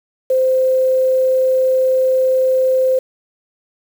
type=tone with quantisation; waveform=sine; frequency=519 Hz; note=C5; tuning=14 cents flat; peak=-11 dBFS; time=0.3-2.99 s; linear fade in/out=5 ms; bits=6; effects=none